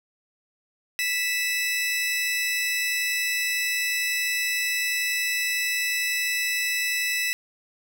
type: tone pair together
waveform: sawtooth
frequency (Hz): 1975.5 / 2617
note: B6 / E7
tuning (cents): 0 / -13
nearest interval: perfect fourth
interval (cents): 487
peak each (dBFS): -23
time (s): 0.99-7.33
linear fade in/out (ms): 0
effects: none